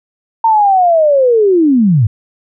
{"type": "linear sweep", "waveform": "sine", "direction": "down", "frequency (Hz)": [916, 96.3], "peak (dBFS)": -6, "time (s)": [0.44, 2.07], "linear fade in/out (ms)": 5, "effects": []}